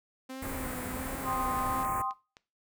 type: tone with vibrato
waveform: sawtooth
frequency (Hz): 259.6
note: C4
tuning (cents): -13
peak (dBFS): -35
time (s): 0.29-1.84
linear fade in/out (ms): 10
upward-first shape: triangle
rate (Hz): 1.4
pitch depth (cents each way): 64
type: band-stop noise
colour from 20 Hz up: pink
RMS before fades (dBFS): -38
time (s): 0.42-2.02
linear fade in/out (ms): 5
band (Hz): 2300 to 7500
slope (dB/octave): 48
type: click train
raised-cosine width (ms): 0.2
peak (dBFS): -32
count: 6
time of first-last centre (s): 1.07-2.369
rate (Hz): 3.85
type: chord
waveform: sine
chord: C minor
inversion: second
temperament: equal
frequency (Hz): 784 / 1046.5 / 1244.5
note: G5 / C6 / Eb6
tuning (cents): 0 / 0 / 0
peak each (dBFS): -35 / -32 / -37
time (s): 1.23-2.14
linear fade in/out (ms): 50
effects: noise-tail reverb RT60 0.3 s tail -18 dB re dry